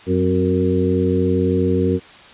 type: harmonic tone with a mistuned harmonic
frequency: 92.5 Hz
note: F#2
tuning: in tune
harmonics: 1 / 2 / 3 / 4 / 5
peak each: -21 / -21 / -21 / -21 / -21 dBFS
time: 0.06-2 s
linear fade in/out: 50 ms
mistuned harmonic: 3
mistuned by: -61 cents
effects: white hiss -42 dBFS RMS until 2.33 s + resampled to 8000 Hz